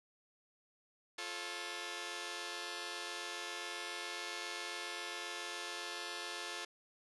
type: chord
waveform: 5% pulse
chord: F augmented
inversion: none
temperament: just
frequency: 349.2 / 436.5 / 545.7 Hz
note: F4 / A4 / C#5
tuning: 0 / -14 / -27 cents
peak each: -34 / -34 / -36 dBFS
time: 1.18-6.65 s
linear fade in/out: 5 ms
effects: resampled to 24000 Hz